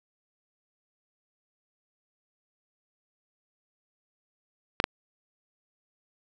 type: clicks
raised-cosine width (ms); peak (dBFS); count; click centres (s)
0.3; -5; 2; 4.801 / 4.841
effects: none